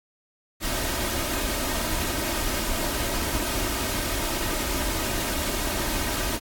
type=noise with comb filter; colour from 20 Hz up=pink; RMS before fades=-27 dBFS; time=0.6-6.4 s; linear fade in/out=50 ms; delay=3.2 ms; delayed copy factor=+0.55; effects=AAC 64 kbps